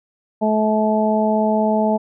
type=harmonic tone; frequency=215.8 Hz; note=A3; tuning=33 cents flat; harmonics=1 / 2 / 3 / 4; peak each=-18 / -23 / -19 / -22 dBFS; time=0.41-1.98 s; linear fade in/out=20 ms; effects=none